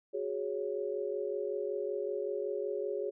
sine chord, F# suspended second, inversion none, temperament equal, 370 / 415.3 / 554.4 Hz, F#4 / G#4 / C#5, 0 / 0 / 0 cents, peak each -38 / -35 / -38 dBFS, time 0.13-3.11 s, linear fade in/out 20 ms, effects none

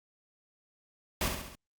pink noise with echo, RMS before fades -30 dBFS, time 1.21-1.28 s, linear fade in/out 2 ms, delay 68 ms, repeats 4, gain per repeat -5 dB, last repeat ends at 1.552 s, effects Opus 48 kbps

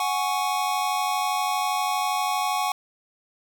square chord, F# suspended second, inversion none, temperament just, 740 / 832.5 / 1110 Hz, F#5 / G#5 / C#6, 0 / +4 / +2 cents, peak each -28 dBFS, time 0-2.72 s, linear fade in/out 2 ms, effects none

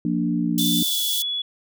sine chord, Bb major, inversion second, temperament equal, 174.61 / 233.1 / 293.7 Hz, F3 / Bb3 / D4, 0 / 0 / 0 cents, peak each -24 dBFS, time 0.05-0.83 s, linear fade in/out 2 ms
white high-pass noise, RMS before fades -26 dBFS, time 0.58-1.22 s, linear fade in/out 0 ms, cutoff 3000 Hz, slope 96 dB/octave
sine tone with pitch glide, 3502 to 3396 Hz, A7 to G#7, -9 to +38 cents, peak -23 dBFS, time 0.59-1.42 s, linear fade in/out 5 ms, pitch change -53 cents, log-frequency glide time 0.82-0.97 s
effects none

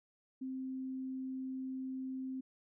sine tone, 261.6 Hz, C4, in tune, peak -38 dBFS, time 0.41-2.41 s, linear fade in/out 10 ms, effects none

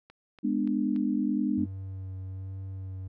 click train, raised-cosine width 0.3 ms, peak -34 dBFS, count 4, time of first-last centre 0.1-0.962 s, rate 3.48 Hz
sine chord, G# diminished, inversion none, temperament just, 207.7 / 249.2 / 299 Hz, G#3 / B3 / D4, 0 / +16 / +31 cents, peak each -29 dBFS, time 0.43-1.66 s, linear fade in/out 20 ms
triangle tone with vibrato, 95.1 Hz, F#2, 48 cents sharp, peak -33 dBFS, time 1.57-3.08 s, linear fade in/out 10 ms, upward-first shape sine, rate 1.2 Hz, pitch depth 16 cents each way
effects none

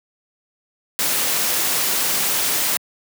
white noise, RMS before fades -20 dBFS, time 0.99-2.77 s, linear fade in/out 0 ms, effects high-pass 150 Hz 12 dB/octave

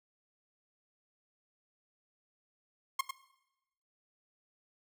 sawtooth tone with echo, 1071 Hz, C6, 40 cents sharp, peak -24 dBFS, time 2.99-3.01 s, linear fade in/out 5 ms, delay 100 ms, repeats 1, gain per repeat -7 dB, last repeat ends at 3.11 s, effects noise-tail reverb RT60 0.9 s tail -17 dB re dry

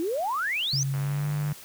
sine exponential sweep, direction up, 313.7 to 6370 Hz, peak -25 dBFS, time 0-0.83 s, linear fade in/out 0 ms
sine tone with pitch glide, 136.8 to 147.47 Hz, C#3 to D3, -23 to +8 cents, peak -25 dBFS, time 0.73-1.53 s, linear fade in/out 5 ms, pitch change +131 cents, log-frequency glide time 0.93-1.29 s
click train, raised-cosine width 0.5 ms, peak -26 dBFS, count 60, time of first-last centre 0.94-1.518 s, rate 102 Hz
effects white hiss -46 dBFS RMS until 1.64 s

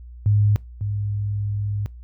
sine tone pair in turn, 103.83 / 102.7 Hz, G#2 / G#2, 0 / -19 cents, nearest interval unison, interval 19 cents, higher first, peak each -14 / -22 dBFS, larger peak first, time 0.26-0.56 / 0.81-1.86 s, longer second, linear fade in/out 0 ms, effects noise-tail reverb RT60 0.2 s tail -22 dB re dry + added 60 Hz sine -37 dBFS peak until 2.03 s

